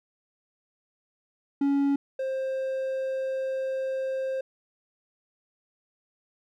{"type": "tone pair in turn", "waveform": "triangle", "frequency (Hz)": [280.1, 528.8], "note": ["C#4", "C5"], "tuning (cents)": [18, 18], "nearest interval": "major seventh", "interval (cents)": 1100, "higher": "second", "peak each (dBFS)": [-19, -25], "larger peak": "first", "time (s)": [[1.61, 1.96], [2.19, 4.41]], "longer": "second", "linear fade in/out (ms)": 5, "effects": []}